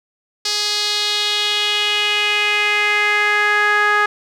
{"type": "tone with band-pass filter sweep", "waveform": "sawtooth", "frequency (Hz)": 416.5, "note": "G#4", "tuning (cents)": 5, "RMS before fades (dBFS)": -17, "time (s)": [0.45, 4.06], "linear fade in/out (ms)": 5, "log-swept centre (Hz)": [4800, 1500], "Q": 3.2, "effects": []}